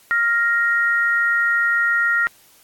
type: tone pair together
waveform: sine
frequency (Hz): 1400 / 1873.2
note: F6 / A#6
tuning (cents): +4 / +8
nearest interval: perfect fourth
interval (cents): 504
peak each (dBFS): -18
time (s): 0.11-2.27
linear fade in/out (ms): 0
effects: white hiss -52 dBFS RMS until 2.63 s + AAC 64 kbps